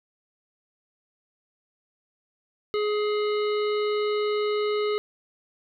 harmonic tone, 419.8 Hz, G#4, 19 cents sharp, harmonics 1 / 3 / 5 / 7 / 9 / 10, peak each -23 / -33 / -37 / -40 / -42 / -43 dBFS, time 2.74-4.98 s, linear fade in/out 0 ms, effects 11-bit

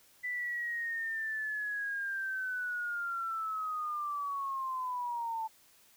sine linear sweep, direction down, 1991 to 880 Hz, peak -33 dBFS, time 0.23-5.48 s, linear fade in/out 20 ms, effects white hiss -63 dBFS RMS until 5.96 s

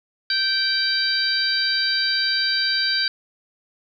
harmonic tone, 777 Hz, G5, 16 cents flat, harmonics 2 / 3 / 4 / 5 / 6, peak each -24 / -33 / -32 / -27 / -21 dBFS, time 0.3-3.08 s, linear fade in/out 2 ms, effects 9-bit

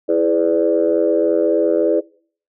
sine chord, E dominant seventh, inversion none, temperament equal with one note detuned, 329.6 / 415.3 / 504 / 587.3 Hz, E4 / G#4 / B4 / D5, 0 / 0 / +35 / 0 cents, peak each -18 dBFS, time 0.08-2.01 s, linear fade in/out 20 ms, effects noise-tail reverb RT60 0.5 s tail -23 dB re dry + tanh soft clip ceiling -4 dBFS

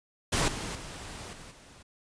pink noise with level steps, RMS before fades -26 / -36 / -42 / -47 / -53 dBFS, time 0.32-1.83 s, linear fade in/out 10 ms, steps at 0.48 / 0.75 / 1.33 / 1.51 s, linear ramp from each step 2 ms, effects resampled to 22050 Hz

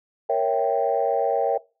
sine chord, A# diminished seventh, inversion none, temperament equal, 466.2 / 554.4 / 659.3 / 784 Hz, A#4 / C#5 / E5 / G5, 0 / 0 / 0 / 0 cents, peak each -24 dBFS, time 0.29-1.58 s, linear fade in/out 10 ms, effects noise-tail reverb RT60 0.3 s tail -21 dB re dry + tanh soft clip ceiling -10 dBFS

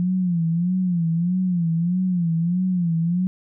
sine tone with vibrato, 174.61 Hz, F3, in tune, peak -18 dBFS, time 0-3.27 s, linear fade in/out 0 ms, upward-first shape sine, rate 1.6 Hz, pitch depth 110 cents each way, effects none

